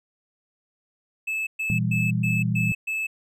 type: tone bursts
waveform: triangle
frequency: 2610 Hz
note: E7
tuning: 18 cents flat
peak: -23 dBFS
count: 6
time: 1.27-3.07 s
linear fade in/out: 10 ms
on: 200 ms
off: 120 ms
type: chord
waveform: sine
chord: E diminished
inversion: second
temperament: just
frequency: 118.67 / 164.81 / 197.78 Hz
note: Bb2 / E3 / G3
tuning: +31 / 0 / +16 cents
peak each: -24 / -26 / -27 dBFS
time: 1.7-2.72 s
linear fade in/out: 0 ms
effects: none